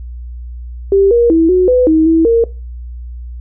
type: tone with pitch steps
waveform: sine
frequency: 393.1 / 472.9 / 326.9 / 366.9 / 501 / 317 / 325.7 / 462.1 Hz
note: G4 / A#4 / E4 / F#4 / B4 / D#4 / E4 / A#4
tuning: +5 / +25 / -14 / -15 / +25 / +32 / -21 / -15 cents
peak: -6 dBFS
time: 0.92-2.44 s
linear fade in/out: 2 ms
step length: 190 ms
effects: noise-tail reverb RT60 0.3 s tail -20 dB re dry + added 60 Hz sine -24 dBFS peak until 3.4 s

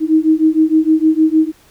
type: beating tone pair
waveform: sine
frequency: 312.4 / 318.9 Hz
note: D#4 / D#4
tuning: +7 / +43 cents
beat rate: 6.5 Hz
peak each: -12 dBFS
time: 0-1.52 s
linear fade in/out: 50 ms
effects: pink hiss -49 dBFS RMS until 1.7 s

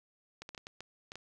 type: clicks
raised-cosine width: 0.2 ms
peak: -27 dBFS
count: 8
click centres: 0.42 / 0.491 / 0.548 / 0.578 / 0.669 / 0.806 / 1.119 / 1.156 s
effects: none

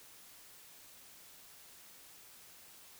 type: silence
effects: white hiss -57 dBFS RMS until 2.99 s

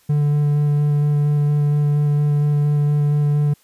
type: tone with vibrato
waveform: triangle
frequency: 146.83 Hz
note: D3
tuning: in tune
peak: -12 dBFS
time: 0.09-3.54 s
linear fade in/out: 10 ms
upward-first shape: square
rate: 4.3 Hz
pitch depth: 8 cents each way
effects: white hiss -56 dBFS RMS until 3.63 s + resampled to 32000 Hz

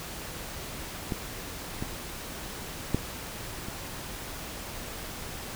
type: clicks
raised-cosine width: 3 ms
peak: -16 / -18 / -11 / -24 dBFS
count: 4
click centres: 1.122 / 1.825 / 2.946 / 3.685 s
effects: pink hiss -39 dBFS RMS until 5.55 s

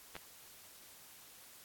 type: clicks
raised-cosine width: 0.3 ms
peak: -28 dBFS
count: 2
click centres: 0.154 / 0.165 s
effects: white hiss -57 dBFS RMS until 1.64 s + AAC 64 kbps

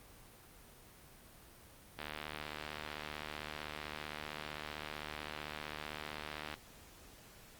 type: click train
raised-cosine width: 0.3 ms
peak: -25 dBFS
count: 345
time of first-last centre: 1.99-6.54 s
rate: 75.6 Hz
effects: pink hiss -58 dBFS RMS until 7.59 s + Opus 32 kbps

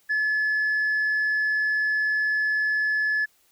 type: tone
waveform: sine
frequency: 1718 Hz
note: A6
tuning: 42 cents flat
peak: -19 dBFS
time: 0.09-3.26 s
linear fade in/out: 20 ms
effects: tanh soft clip ceiling -19 dBFS + white hiss -63 dBFS RMS until 3.51 s

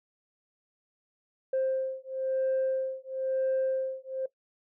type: beating tone pair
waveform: sine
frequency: 526 / 527 Hz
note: C5 / C5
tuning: +9 / +12 cents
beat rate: 1 Hz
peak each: -29 dBFS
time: 1.53-4.26 s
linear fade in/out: 5 ms
effects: noise-tail reverb RT60 0.1 s tail -18 dB re dry + tanh soft clip ceiling -22 dBFS

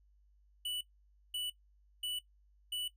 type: tone bursts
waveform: square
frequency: 2964 Hz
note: F#7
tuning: 2 cents sharp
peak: -36 dBFS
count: 4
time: 0.65-2.88 s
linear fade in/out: 5 ms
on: 160 ms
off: 530 ms
effects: noise-tail reverb RT60 0.1 s tail -17 dB re dry + added 50 Hz sine -64 dBFS peak until 2.96 s

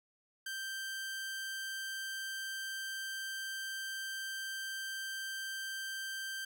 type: tone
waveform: sawtooth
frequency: 1568 Hz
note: G6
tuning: in tune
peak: -35 dBFS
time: 0.46-6.45 s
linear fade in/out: 5 ms
effects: none

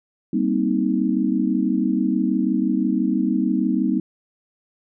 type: chord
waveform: sine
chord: C minor seventh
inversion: second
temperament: just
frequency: 196.22 / 235.5 / 261.6 / 314 Hz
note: G3 / Bb3 / C4 / Eb4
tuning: +2 / +18 / 0 / +16 cents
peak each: -23 dBFS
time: 0.33-4 s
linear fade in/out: 5 ms
effects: none

